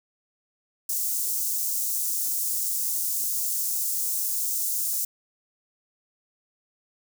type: high-pass noise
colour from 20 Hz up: white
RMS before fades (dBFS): -27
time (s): 0.89-5.05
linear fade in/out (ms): 5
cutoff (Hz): 6200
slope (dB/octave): 24
effects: none